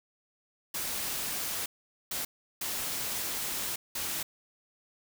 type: noise bursts at uneven times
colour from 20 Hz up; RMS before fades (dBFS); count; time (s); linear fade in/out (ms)
white; -34; 4; 0.74-1.66 / 2.11-2.25 / 2.61-3.76 / 3.95-4.23; 5
effects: none